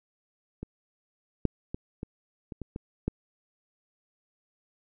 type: clicks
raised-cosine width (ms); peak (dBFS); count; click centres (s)
3; -23 / -10 / -20 / -22 / -25 / -23 / -22 / -14; 8; 0.63 / 1.453 / 1.745 / 2.031 / 2.522 / 2.617 / 2.761 / 3.08
effects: none